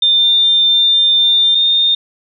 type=tone pair in turn; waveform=sine; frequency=3599 / 3643 Hz; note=A7 / A#7; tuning=+38 / -41 cents; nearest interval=unison; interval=21 cents; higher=second; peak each=-8 / -9 dBFS; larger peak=first; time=0.02-1.55 / 1.55-1.95 s; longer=first; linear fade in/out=5 ms; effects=none